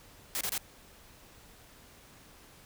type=noise bursts; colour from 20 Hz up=white; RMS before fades=-33 dBFS; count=3; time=0.35-0.578 s; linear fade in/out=0 ms; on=58 ms; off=27 ms; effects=pink hiss -56 dBFS RMS until 2.65 s